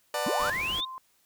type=chord; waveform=30% pulse; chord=B minor seventh; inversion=none; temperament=just; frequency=493.9 / 592.7 / 740.8 / 889 Hz; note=B4 / D5 / F#5 / A5; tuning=0 / +16 / +2 / +18 cents; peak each=-34 / -28 / -34 / -32 dBFS; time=0.14-0.5 s; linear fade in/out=2 ms
type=tone; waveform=sine; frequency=1041 Hz; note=C6; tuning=9 cents flat; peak=-37 dBFS; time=0.26-0.98 s; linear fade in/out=0 ms
type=linear sweep; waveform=sine; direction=up; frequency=155.56 to 3754 Hz; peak=-28 dBFS; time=0.26-0.85 s; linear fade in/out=5 ms
type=noise; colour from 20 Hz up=pink; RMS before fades=-40 dBFS; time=0.39-0.81 s; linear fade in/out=10 ms
effects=white hiss -67 dBFS RMS until 1.25 s